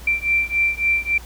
sine beating tone pair, 2349 / 2352.6 Hz, D7 / D7, 0 / +2 cents, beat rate 3.6 Hz, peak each -20 dBFS, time 0.07-1.18 s, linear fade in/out 5 ms, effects added 60 Hz sine -36 dBFS peak until 1.25 s + pink hiss -43 dBFS RMS until 1.25 s

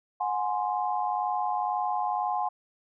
sine tone cluster, 729 / 831 / 1045 Hz, F#5 / G#5 / C6, -26 / +1 / -2 cents, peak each -30 / -29 / -32 dBFS, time 0.2-2.49 s, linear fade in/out 10 ms, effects none

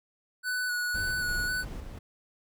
square tone with vibrato, 1480 Hz, F#6, in tune, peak -29 dBFS, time 0.43-1.65 s, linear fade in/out 50 ms, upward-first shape square, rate 1.9 Hz, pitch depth 17 cents each way
brown noise with tremolo, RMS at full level -37 dBFS, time 0.94-1.99 s, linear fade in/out 10 ms, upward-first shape square, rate 2.9 Hz, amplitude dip 35%
effects none

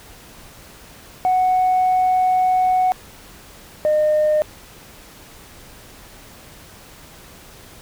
sine tone pair in turn, 740 / 609.4 Hz, F#5 / D#5, 0 / -36 cents, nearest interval minor third, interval 336 cents, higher first, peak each -12 dBFS, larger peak neither, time 1.25-2.92 / 3.85-4.42 s, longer first, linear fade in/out 0 ms, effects tanh soft clip ceiling -11 dBFS + pink hiss -43 dBFS RMS until 7.81 s

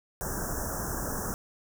pink band-stop noise, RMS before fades -33 dBFS, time 0.21-1.34 s, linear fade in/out 0 ms, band 1700 to 5500 Hz, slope 96 dB/octave, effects none

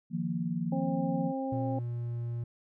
sine chord, Eb suspended second, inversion none, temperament equal, 155.56 / 174.61 / 233.1 Hz, Eb3 / F3 / Bb3, 0 / 0 / 0 cents, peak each -36 / -32 / -35 dBFS, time 0.1-1.33 s, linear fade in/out 50 ms
harmonic tone, 266.7 Hz, C4, 33 cents sharp, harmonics 1 / 2 / 3, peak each -33 / -36 / -38 dBFS, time 0.72-1.79 s, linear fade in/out 5 ms
triangle tone with pitch glide, 120 to 118.42 Hz, B2 to A#2, -49 to +28 cents, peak -30 dBFS, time 1.52-2.44 s, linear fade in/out 5 ms, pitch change -23 cents, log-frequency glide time 1.74-2.22 s
effects none

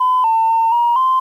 sine tone with pitch steps, 1012 / 898 / 906 / 949 / 1040 Hz, B5 / A5 / A#5 / A#5 / C6, +42 / +35 / -50 / +31 / -11 cents, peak -10 dBFS, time 0-1.2 s, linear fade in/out 10 ms, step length 240 ms, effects tanh soft clip ceiling -7 dBFS + 8-bit

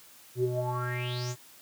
square tone with low-pass filter sweep, 123.47 Hz, B2, in tune, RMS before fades -31 dBFS, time 0.35-1.36 s, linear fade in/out 50 ms, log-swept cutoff 290 to 7700 Hz, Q 8.3, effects white hiss -54 dBFS RMS until 1.61 s + high-pass 80 Hz 12 dB/octave

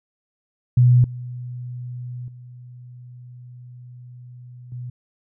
sine tone with level steps, 123.47 Hz, B2, in tune, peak -10 / -29 / -38 / -29 dBFS, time 0.77-4.9 s, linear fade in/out 5 ms, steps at 1.04 / 2.28 / 4.72 s, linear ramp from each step 2 ms, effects none

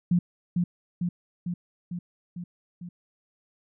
sine tone with echo, 175.7 Hz, F3, 11 cents sharp, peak -18 dBFS, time 0.11-0.19 s, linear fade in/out 5 ms, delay 450 ms, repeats 6, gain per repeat -3 dB, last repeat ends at 2.89 s, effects none

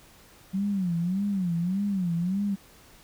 sine tone with vibrato, 185.1 Hz, F#3, 1 cent sharp, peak -24 dBFS, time 0.53-2.56 s, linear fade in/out 20 ms, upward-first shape sine, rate 1.7 Hz, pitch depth 170 cents each way, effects pink hiss -54 dBFS RMS until 3.03 s

